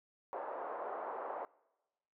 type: band-pass noise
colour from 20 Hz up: pink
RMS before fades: -42 dBFS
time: 0.33-1.45 s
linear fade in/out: 0 ms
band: 490 to 1100 Hz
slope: 24 dB/octave
effects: noise-tail reverb RT60 1.0 s tail -23 dB re dry